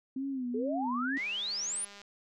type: tone with vibrato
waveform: sine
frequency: 258.8 Hz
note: C4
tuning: 19 cents flat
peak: -32 dBFS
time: 0.16-1.18 s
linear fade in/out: 5 ms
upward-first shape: sine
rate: 2.2 Hz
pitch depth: 110 cents each way
type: exponential sweep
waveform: sine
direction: up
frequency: 404.7 to 10060 Hz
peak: -32 dBFS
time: 0.54-1.85 s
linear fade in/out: 5 ms
type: click train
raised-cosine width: 0.2 ms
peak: -33 dBFS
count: 172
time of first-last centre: 1.17-2.017 s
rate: 202 Hz
effects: none